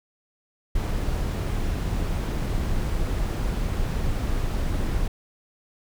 brown noise, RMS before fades -25 dBFS, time 0.75-5.08 s, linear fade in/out 5 ms, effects none

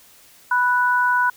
sine tone pair together, 987.8 / 1480 Hz, B5 / F#6, 0 / 0 cents, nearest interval perfect fifth, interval 700 cents, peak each -18 dBFS, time 0.51-1.3 s, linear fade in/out 5 ms, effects white hiss -50 dBFS RMS until 1.36 s

